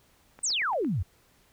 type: click train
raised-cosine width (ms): 0.5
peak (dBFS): -32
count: 5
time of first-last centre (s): 0.39-0.847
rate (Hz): 8.75
type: exponential sweep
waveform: sine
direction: down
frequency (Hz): 8870 to 75.1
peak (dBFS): -25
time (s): 0.43-1.03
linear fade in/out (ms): 10
effects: pink hiss -63 dBFS RMS until 1.52 s